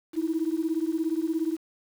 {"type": "beating tone pair", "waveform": "sine", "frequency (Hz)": [314.5, 331.5], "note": ["D#4", "E4"], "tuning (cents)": [19, 10], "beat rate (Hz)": 17, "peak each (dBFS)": [-27, -27], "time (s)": [0.13, 1.58], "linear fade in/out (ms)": 50, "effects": ["tanh soft clip ceiling -17 dBFS", "8-bit"]}